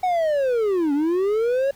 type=linear two-way sweep; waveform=triangle; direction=down then up; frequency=750 to 277.2 to 562 Hz; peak=-16 dBFS; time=0.03-1.71 s; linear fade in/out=5 ms; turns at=0.93 s; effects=pink hiss -52 dBFS RMS until 1.75 s